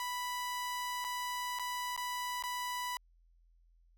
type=tone with dropouts; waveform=sawtooth; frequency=987.8 Hz; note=B5; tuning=in tune; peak=-32 dBFS; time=0-2.97 s; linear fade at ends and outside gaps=1 ms; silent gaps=1.043-1.047 / 1.588-1.595 / 1.964-1.976 / 2.425-2.437 s; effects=added 42 Hz sine -63 dBFS peak until 3.97 s